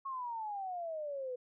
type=exponential sweep; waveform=sine; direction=down; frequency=1102 to 491.2 Hz; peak=-37 dBFS; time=0.05-1.36 s; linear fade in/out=10 ms; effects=none